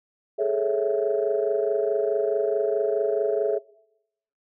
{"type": "chord", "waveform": "sine", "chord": "A major seventh", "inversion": "third", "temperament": "equal", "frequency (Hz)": [415.3, 440, 554.4, 659.3], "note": ["G#4", "A4", "C#5", "E5"], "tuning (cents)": [0, 0, 0, 0], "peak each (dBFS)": [-24, -26, -28, -26], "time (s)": [0.38, 3.59], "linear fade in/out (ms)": 20, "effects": ["noise-tail reverb RT60 0.8 s tail -22 dB re dry", "tanh soft clip ceiling -12 dBFS"]}